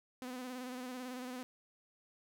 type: tone with vibrato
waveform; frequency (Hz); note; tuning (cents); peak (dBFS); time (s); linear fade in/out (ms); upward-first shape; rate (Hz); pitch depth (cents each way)
sawtooth; 252.2; B3; +36; -38; 0.22-1.43; 0; square; 18; 33
effects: none